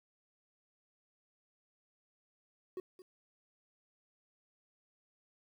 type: tone with echo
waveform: triangle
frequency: 370 Hz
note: F#4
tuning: in tune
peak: -36 dBFS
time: 2.77-2.8 s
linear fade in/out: 2 ms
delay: 220 ms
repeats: 1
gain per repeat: -14 dB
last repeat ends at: 3.02 s
effects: 11-bit